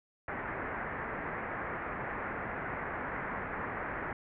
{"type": "low-pass noise", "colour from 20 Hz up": "white", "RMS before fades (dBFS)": -38, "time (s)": [0.28, 4.13], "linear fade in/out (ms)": 2, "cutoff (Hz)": 2000, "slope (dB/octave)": 48, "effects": []}